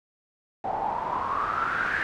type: noise with low-pass filter sweep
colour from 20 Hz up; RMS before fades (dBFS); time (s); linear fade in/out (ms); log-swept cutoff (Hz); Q
white; -28; 0.64-2.03; 0; 750 to 1700; 8.4
effects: none